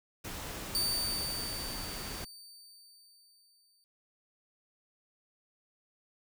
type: noise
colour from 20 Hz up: pink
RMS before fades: -41 dBFS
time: 0.24-2.25 s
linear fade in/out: 10 ms
type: tone with exponential decay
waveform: sawtooth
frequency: 4597 Hz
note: D8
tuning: 38 cents flat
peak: -25 dBFS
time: 0.75-3.84 s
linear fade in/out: 0 ms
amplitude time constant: 670 ms
effects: none